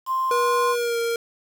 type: tone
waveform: sine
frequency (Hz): 1046.5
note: C6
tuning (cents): 0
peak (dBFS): -20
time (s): 0.06-0.76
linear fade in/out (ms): 50
type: tone with pitch glide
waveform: square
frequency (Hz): 481.9 to 465.2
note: B4 to A#4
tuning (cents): -43 to -4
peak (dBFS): -22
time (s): 0.31-1.16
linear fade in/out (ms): 2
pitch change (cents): -61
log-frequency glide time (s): 0.72-0.98
effects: 7-bit